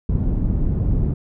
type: low-pass noise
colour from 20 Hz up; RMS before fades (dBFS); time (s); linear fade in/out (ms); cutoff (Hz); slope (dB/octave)
pink; -19; 0.09-1.14; 5; 200; 12
effects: none